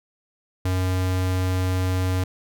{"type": "tone", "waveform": "square", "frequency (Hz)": 92.4, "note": "F#2", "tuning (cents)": -2, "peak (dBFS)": -21, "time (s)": [0.65, 2.24], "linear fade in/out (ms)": 5, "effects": []}